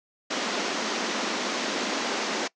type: band-pass noise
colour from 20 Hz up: pink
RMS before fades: -29 dBFS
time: 0.3-2.48 s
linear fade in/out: 10 ms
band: 210 to 6700 Hz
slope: 48 dB/octave
effects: noise-tail reverb RT60 0.1 s tail -22 dB re dry